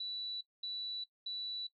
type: tone bursts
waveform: sine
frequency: 3951 Hz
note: B7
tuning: in tune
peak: -37 dBFS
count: 3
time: 0-1.67 s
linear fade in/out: 5 ms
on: 410 ms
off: 220 ms
effects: noise-tail reverb RT60 0.1 s tail -17 dB re dry + MP3 64 kbps